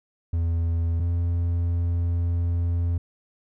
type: tone pair in turn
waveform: triangle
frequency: 83.7 / 85.85 Hz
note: E2 / F2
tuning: +27 / -29 cents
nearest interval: unison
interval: 44 cents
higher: second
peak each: -19 dBFS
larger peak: neither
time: 0.33-1 / 1-2.98 s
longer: second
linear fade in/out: 5 ms
effects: none